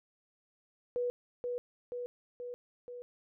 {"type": "tone with echo", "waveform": "sine", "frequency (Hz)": 488.6, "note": "B4", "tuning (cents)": -19, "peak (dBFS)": -30, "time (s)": [0.96, 1.1], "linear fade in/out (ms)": 0, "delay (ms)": 480, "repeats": 4, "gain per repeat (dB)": -3, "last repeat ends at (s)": 3.02, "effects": []}